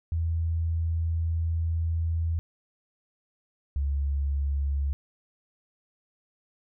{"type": "tone pair in turn", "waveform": "sine", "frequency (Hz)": [82.41, 70.18], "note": ["E2", "C#2"], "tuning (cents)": [0, 22], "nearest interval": "minor third", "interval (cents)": 278, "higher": "first", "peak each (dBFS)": -24, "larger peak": "neither", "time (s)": [[0.12, 2.39], [3.76, 4.93]], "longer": "first", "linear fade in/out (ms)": 0, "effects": []}